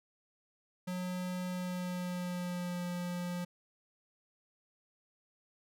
square tone with pitch glide, 181.6 to 176.84 Hz, F#3 to F3, -32 to +22 cents, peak -36 dBFS, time 0.87-3.45 s, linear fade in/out 10 ms, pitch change -46 cents, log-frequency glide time 1.49-2.83 s, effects none

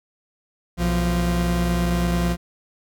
40% pulse tone pair together, 60.92 / 173.4 Hz, B1 / F3, -23 / -12 cents, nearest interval octave + tritone, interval 1811 cents, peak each -22 / -20 dBFS, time 0.77-2.37 s, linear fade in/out 50 ms, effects none

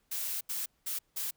blue noise bursts at uneven times, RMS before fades -35 dBFS, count 4, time 0.11-0.41 / 0.49-0.66 / 0.86-0.99 / 1.16-1.31 s, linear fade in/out 10 ms, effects pink hiss -74 dBFS RMS until 1.36 s

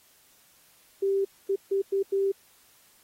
sine tone bursts at uneven times, 392 Hz, G4, in tune, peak -22 dBFS, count 5, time 1.02-1.25 / 1.49-1.56 / 1.71-1.82 / 1.92-2.03 / 2.12-2.32 s, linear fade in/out 10 ms, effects white hiss -60 dBFS RMS until 3.03 s + AAC 48 kbps

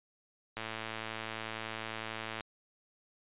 click train, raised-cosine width 0.3 ms, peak -22 dBFS, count 205, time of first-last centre 0.57-2.408 s, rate 111 Hz, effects resampled to 8000 Hz

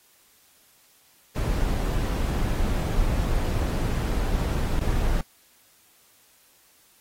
brown noise with dropouts, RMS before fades -24 dBFS, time 1.36-5.21 s, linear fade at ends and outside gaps 2 ms, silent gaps 4.794-4.811 s, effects white hiss -59 dBFS RMS until 7 s + AAC 48 kbps

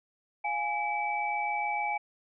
sine tone cluster, 704 / 831 / 2303 Hz, F5 / G#5 / D7, +14 / +1 / -34 cents, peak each -38 / -30 / -33 dBFS, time 0.44-1.98 s, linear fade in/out 10 ms, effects none

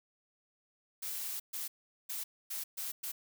blue noise bursts at uneven times, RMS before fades -39 dBFS, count 6, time 1.02-1.4 / 1.53-1.68 / 2.09-2.24 / 2.5-2.64 / 2.77-2.92 / 3.03-3.12 s, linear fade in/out 10 ms, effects none

